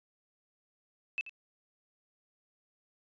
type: tone with echo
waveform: sine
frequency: 2624 Hz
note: E7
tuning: 9 cents flat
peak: -30 dBFS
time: 1.18-1.21 s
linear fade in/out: 0 ms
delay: 84 ms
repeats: 1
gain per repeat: -13 dB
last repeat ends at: 1.294 s
effects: resampled to 16000 Hz